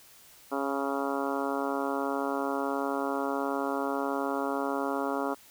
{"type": "harmonic tone", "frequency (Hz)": 138.59, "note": "C#3", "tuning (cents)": 0, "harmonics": [2, 3, 4, 5, 6, 7, 8, 9, 10], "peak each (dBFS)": [-33, -35, -36, -37, -38, -38, -39, -40, -40], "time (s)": [0.51, 5.35], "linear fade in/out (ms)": 20, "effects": ["white hiss -55 dBFS RMS until 5.5 s"]}